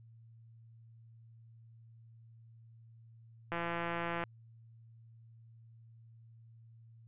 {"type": "click train", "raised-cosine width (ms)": 0.5, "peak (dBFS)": -22, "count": 123, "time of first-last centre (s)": [3.52, 4.238], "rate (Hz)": 170, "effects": ["added 114 Hz sine -55 dBFS peak until 7.07 s", "resampled to 8000 Hz"]}